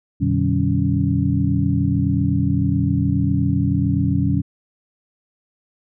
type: tone cluster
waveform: sine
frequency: 89.7 / 121.8 / 149.1 / 190.8 / 279.1 Hz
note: F2 / B2 / D3 / G3 / C#4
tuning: +47 / -24 / +27 / -47 / +12 cents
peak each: -22 dBFS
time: 0.2-4.42 s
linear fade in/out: 20 ms
effects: none